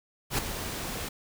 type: noise with ADSR envelope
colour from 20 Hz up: pink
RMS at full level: -25 dBFS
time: 0.3-1.09 s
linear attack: 86 ms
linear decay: 4 ms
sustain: -10 dB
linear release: 9 ms
effects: none